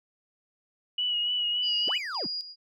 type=tone with vibrato; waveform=sine; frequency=2921 Hz; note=F#7; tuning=23 cents flat; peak=-25 dBFS; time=0.98-1.98 s; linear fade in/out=5 ms; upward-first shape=sine; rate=3.5 Hz; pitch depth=30 cents each way
type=tone with tremolo; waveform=sine; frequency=4865 Hz; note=D#8; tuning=40 cents flat; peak=-30 dBFS; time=1.62-2.56 s; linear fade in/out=50 ms; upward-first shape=square; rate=1.9 Hz; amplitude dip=70%
type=linear two-way sweep; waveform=triangle; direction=up then down; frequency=96.3 to 2590 to 114.2 Hz; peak=-31 dBFS; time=1.87-2.27 s; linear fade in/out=10 ms; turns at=1.97 s
effects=none